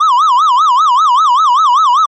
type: tone with vibrato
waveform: triangle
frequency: 1119 Hz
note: C#6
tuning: 16 cents sharp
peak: -4 dBFS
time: 0-2.06 s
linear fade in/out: 10 ms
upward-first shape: sine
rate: 5.1 Hz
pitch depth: 270 cents each way
effects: MP3 32 kbps